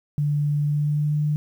sine tone with pitch glide, 146.83 to 149.83 Hz, D3 to D3, 0 to +35 cents, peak -19 dBFS, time 0.18-1.36 s, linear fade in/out 0 ms, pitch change +35 cents, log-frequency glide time 0.62-1.23 s, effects 9-bit

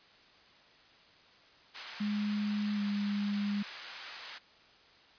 pink high-pass noise, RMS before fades -44 dBFS, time 1.74-4.39 s, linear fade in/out 20 ms, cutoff 1300 Hz, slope 12 dB/octave
sine tone with pitch glide, 207.7 to 203.8 Hz, G#3 to G#3, 0 to -32 cents, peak -30 dBFS, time 2-3.63 s, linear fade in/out 10 ms, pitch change -32 cents, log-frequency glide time 2.75-2.81 s
effects white hiss -60 dBFS RMS until 5.18 s + resampled to 11025 Hz

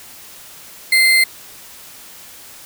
sine tone with sample-and-hold, 2081 Hz, C7, 10 cents flat, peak -9 dBFS, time 0.92-1.24 s, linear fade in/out 5 ms, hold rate 6300 Hz, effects white hiss -39 dBFS RMS until 2.65 s

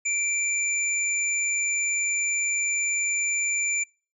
sine tone pair together, 2349 / 7039 Hz, D7 / A8, 0 / 0 cents, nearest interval octave + perfect fifth, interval 1900 cents, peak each -26 dBFS, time 0.05-3.84 s, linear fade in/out 10 ms, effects noise-tail reverb RT60 0.4 s tail -26 dB re dry

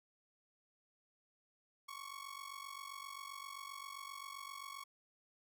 sawtooth ring-modulated tone, 1108.7 Hz, C#6, in tune, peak -40 dBFS, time 1.88-4.84 s, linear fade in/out 10 ms, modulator 23.8 Hz, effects none

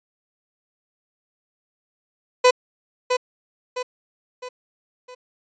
30% pulse tone with echo, 501 Hz, B4, 25 cents sharp, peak -8 dBFS, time 2.44-2.51 s, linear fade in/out 10 ms, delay 660 ms, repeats 4, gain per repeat -7 dB, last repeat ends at 5.15 s, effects resampled to 16000 Hz

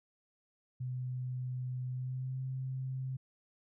sine tone with pitch glide, 126.7 to 130.94 Hz, B2 to C3, +45 to +2 cents, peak -35 dBFS, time 0.8-3.17 s, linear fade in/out 10 ms, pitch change +57 cents, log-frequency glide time 1.89-2.41 s, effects none

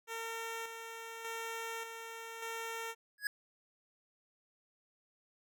10% pulse tone with tremolo, 455.4 Hz, A#4, 40 cents flat, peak -31 dBFS, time 0.07-2.95 s, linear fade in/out 50 ms, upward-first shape square, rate 0.85 Hz, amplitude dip 45%
square tone with exponential growth, 1670 Hz, G#6, 9 cents sharp, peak -29 dBFS, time 3.18-3.27 s, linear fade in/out 2 ms, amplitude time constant 19 ms
effects none

